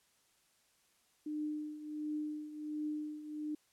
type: tone with tremolo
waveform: sine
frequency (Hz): 302.3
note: D#4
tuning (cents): -50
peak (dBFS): -34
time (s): 1.26-3.55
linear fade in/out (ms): 5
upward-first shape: triangle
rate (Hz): 1.4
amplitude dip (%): 75
effects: white hiss -72 dBFS RMS until 3.72 s + low-pass 11000 Hz 12 dB/octave